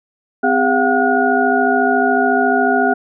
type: tone cluster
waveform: sine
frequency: 257.6 / 403.5 / 696 / 750 / 1446 Hz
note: C4 / G#4 / F5 / F#5 / F#6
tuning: -27 / -50 / -6 / +23 / -40 cents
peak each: -18 dBFS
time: 0.43-2.94 s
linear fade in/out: 10 ms
effects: none